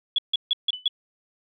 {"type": "tone bursts", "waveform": "sine", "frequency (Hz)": 3368, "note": "G#7", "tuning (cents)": 24, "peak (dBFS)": -18, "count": 5, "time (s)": [0.16, 0.88], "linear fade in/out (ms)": 2, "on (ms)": 24, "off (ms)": 150}
{"type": "tone with exponential decay", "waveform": "sine", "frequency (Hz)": 2997, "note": "F#7", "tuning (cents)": 22, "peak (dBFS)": -27, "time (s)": [0.73, 0.89], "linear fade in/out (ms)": 1, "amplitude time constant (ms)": 34}
{"effects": []}